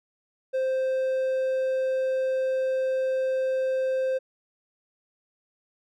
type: tone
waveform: triangle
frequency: 523 Hz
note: C5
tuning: 1 cent flat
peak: -21 dBFS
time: 0.53-4.19 s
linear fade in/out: 20 ms
effects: none